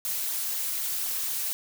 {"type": "noise with flanger", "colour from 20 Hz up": "blue", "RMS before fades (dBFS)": -30, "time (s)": [0.05, 1.53], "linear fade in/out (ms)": 0, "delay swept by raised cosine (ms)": [0.37, 5.77], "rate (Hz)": 4, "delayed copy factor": -0.65, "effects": []}